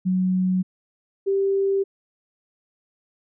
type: tone pair in turn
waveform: sine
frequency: 185 / 392 Hz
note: F#3 / G4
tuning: 0 / 0 cents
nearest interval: octave + minor second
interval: 1300 cents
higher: second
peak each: -18 dBFS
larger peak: neither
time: 0.05-0.63 / 1.26-1.84 s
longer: neither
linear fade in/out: 20 ms
effects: none